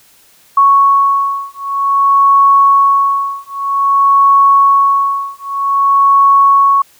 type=beating tone pair; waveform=sine; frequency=1108.7 / 1109.22 Hz; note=C#6 / C#6; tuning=0 / +1 cents; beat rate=0.52 Hz; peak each=-10 dBFS; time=0.57-6.82 s; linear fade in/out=5 ms; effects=white hiss -47 dBFS RMS until 6.99 s